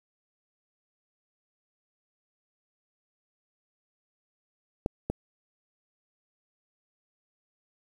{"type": "clicks", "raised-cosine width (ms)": 2, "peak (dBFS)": [-13, -15], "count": 2, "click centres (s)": [4.861, 5.1], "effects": ["8-bit"]}